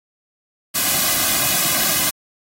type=noise with comb filter; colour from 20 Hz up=white; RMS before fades=-18 dBFS; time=0.74-2.11 s; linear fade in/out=20 ms; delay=2.2 ms; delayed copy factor=-0.85; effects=AAC 48 kbps